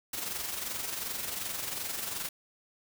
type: noise with amplitude modulation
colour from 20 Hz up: white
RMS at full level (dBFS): -34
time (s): 0.13-2.29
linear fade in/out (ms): 5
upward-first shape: sine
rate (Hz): 22.7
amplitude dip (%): 50
effects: none